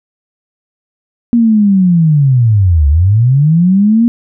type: linear two-way sweep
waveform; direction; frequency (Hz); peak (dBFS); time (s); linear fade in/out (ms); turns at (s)
sine; down then up; 239.5 to 68.9 to 239.5; -5; 1.33-4.08; 0; 2.88
effects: none